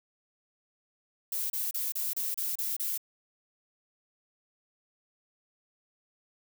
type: noise bursts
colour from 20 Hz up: violet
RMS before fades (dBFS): -32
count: 8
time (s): 1.32-2.977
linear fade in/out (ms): 5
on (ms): 180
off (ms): 31
effects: none